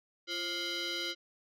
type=tone with frequency modulation; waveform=sine; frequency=533 Hz; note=C5; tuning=32 cents sharp; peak=-31 dBFS; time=0.27-1.15 s; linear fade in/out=50 ms; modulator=877 Hz; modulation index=5; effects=tanh soft clip ceiling -32 dBFS